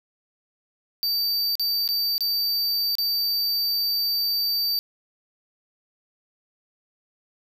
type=tone with dropouts; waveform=square; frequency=4634 Hz; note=D8; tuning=24 cents flat; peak=-22 dBFS; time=1.03-4.79 s; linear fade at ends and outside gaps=0 ms; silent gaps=1.554-1.596 / 1.877-1.889 / 2.18-2.207 / 2.953-2.984 s; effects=10-bit